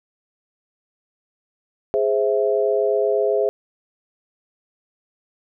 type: chord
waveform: sine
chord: Ab augmented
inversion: none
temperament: equal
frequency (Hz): 415.3 / 523.3 / 659.3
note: Ab4 / C5 / E5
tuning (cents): 0 / 0 / 0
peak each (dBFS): -19 / -22 / -22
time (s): 1.94-3.49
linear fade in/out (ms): 0
effects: none